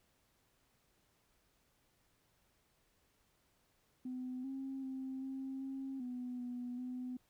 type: tone with pitch steps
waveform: sine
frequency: 253.9 / 268.2 / 263.5 / 266.6 / 268.5 / 248.5 / 245.6 / 251.5 Hz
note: B3 / C4 / C4 / C4 / C4 / B3 / B3 / B3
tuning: +48 / +43 / +12 / +33 / +45 / +11 / -9 / +32 cents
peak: -39 dBFS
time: 4.05-7.17 s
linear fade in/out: 5 ms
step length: 390 ms
effects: tanh soft clip ceiling -35 dBFS + pink hiss -75 dBFS RMS until 7.29 s